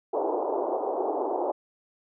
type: band-pass noise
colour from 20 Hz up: pink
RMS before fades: -28 dBFS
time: 0.13-1.52 s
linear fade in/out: 10 ms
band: 330 to 930 Hz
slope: 48 dB/octave
effects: none